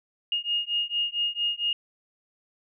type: beating tone pair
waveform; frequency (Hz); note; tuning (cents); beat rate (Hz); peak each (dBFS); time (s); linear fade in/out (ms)
sine; 2848 / 2852.4; F7 / F7; +33 / +36; 4.4; -28; 0.32-1.73; 2
effects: none